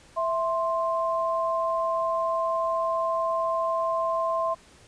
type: tone pair together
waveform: sine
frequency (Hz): 659.3 / 1049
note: E5 / C6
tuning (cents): 0 / +4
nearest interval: minor sixth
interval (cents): 804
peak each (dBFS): -26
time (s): 0.16-4.55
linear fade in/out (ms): 20
effects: pink hiss -54 dBFS RMS until 4.87 s + resampled to 22050 Hz